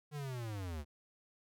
square linear sweep, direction down, 152.2 to 69.3 Hz, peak -40 dBFS, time 0.11-0.85 s, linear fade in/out 50 ms, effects none

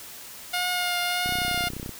10% pulse tone with vibrato, 714 Hz, F5, 38 cents sharp, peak -16 dBFS, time 0.53-1.69 s, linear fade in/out 10 ms, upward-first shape triangle, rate 1.6 Hz, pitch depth 19 cents each way
click train, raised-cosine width 3 ms, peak -22 dBFS, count 21, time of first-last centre 1.26-1.893 s, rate 31.6 Hz
effects white hiss -42 dBFS RMS until 1.99 s

